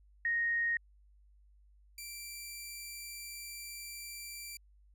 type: tone pair in turn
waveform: sine / 10% pulse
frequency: 1864.7 / 2349 Hz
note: A#6 / D7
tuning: 0 / 0 cents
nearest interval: major third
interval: 400 cents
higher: second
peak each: -29 / -34 dBFS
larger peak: first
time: 0.25-0.77 / 1.98-4.57 s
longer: second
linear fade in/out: 2 ms
effects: added 50 Hz sine -60 dBFS peak until 4.94 s